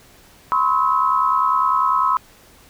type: tone cluster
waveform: sine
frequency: 1006 / 1076 / 1289 Hz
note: B5 / C6 / E6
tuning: +32 / +48 / -39 cents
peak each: -19 dBFS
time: 0.52-2.17 s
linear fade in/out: 0 ms
effects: pink hiss -49 dBFS RMS until 2.69 s